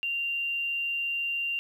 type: tone with tanh clipping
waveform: triangle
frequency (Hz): 2777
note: F7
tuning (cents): -10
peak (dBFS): -27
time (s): 0.03-1.59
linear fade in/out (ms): 0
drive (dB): 2
effects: none